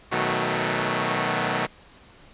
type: chord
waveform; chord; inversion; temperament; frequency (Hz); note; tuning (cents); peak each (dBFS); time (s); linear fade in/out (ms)
5% pulse; B dominant seventh; none; equal with one note detuned; 123.47 / 157.28 / 185 / 220; B2 / D#3 / F#3 / A3; 0 / +19 / 0 / 0; -17; 0.11-1.67; 20
effects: pink hiss -51 dBFS RMS until 2.33 s + resampled to 8000 Hz